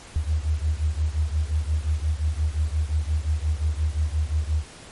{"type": "beating tone pair", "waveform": "sine", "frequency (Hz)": [74.7, 80.4], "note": ["D2", "E2"], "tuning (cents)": [30, -43], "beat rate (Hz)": 5.7, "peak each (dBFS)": [-23, -25], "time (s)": [0.16, 4.64], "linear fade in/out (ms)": 0, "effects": ["pink hiss -44 dBFS RMS until 4.91 s", "MP3 48 kbps"]}